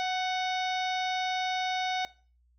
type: harmonic tone with a mistuned harmonic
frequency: 740 Hz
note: F#5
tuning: in tune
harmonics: 1 / 2 / 3 / 4 / 5 / 6 / 7 / 8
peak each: -29 / -39 / -37 / -43 / -38 / -46 / -46 / -48 dBFS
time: 0-2.05 s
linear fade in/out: 0 ms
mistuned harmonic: 2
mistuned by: +27 cents
effects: noise-tail reverb RT60 0.4 s tail -20 dB re dry + added 60 Hz sine -63 dBFS peak until 2.58 s